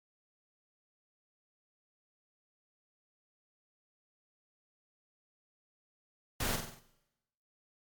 pink noise with echo, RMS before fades -34 dBFS, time 6.4-6.56 s, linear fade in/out 5 ms, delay 47 ms, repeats 5, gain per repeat -5 dB, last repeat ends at 6.795 s, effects noise-tail reverb RT60 0.9 s tail -17 dB re dry + MP3 96 kbps

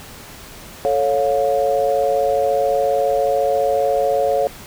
sine chord, A augmented, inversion none, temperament equal with one note detuned, 440 / 554.4 / 707.8 Hz, A4 / C#5 / E#5, 0 / 0 / +23 cents, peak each -21 / -17 / -20 dBFS, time 0.85-4.47 s, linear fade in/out 0 ms, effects pink hiss -38 dBFS RMS until 4.66 s

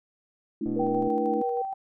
sine chord, A suspended fourth, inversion none, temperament equal, 220 / 293.7 / 329.6 Hz, A3 / D4 / E4, 0 / 0 / 0 cents, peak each -31 dBFS, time 0.61-1.42 s, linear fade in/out 5 ms
click train, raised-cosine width 2 ms, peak -27 dBFS, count 52, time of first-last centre 0.66-1.075 s, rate 123 Hz
sine tone with vibrato, 480 Hz, B4, 49 cents flat, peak -27 dBFS, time 0.76-1.62 s, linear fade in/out 5 ms, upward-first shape sine, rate 4.9 Hz, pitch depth 10 cents each way
sine tone with tremolo, 775 Hz, G5, 20 cents flat, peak -27 dBFS, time 0.79-1.74 s, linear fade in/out 10 ms, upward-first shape square, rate 6.4 Hz, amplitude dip 30%
effects none

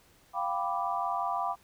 sine chord, G dominant seventh, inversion third, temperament equal, 698.5 / 784 / 987.8 / 1174.7 Hz, F5 / G5 / B5 / D6, 0 / 0 / 0 / 0 cents, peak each -34 dBFS, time 0.33-1.56 s, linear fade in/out 50 ms, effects pink hiss -62 dBFS RMS until 1.63 s

